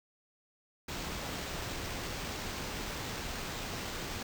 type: noise with sample-and-hold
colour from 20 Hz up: pink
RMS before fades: -39 dBFS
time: 0.88-4.23 s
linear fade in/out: 5 ms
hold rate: 11025 Hz
effects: none